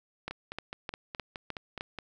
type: two click trains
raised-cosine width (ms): 0.3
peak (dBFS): -19 / -22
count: 6 / 9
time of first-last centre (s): 0.28-1.809 / 0.31-1.987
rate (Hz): 3.27 / 4.77
effects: none